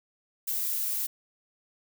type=noise; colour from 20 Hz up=violet; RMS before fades=-30 dBFS; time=0.47-1.07 s; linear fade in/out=10 ms; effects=none